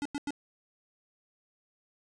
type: tone bursts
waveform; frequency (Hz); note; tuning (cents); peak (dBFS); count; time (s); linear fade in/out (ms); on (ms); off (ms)
square; 286.9; D4; -40; -32; 3; 0.02-0.306; 0; 34; 92
effects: resampled to 22050 Hz + 10-bit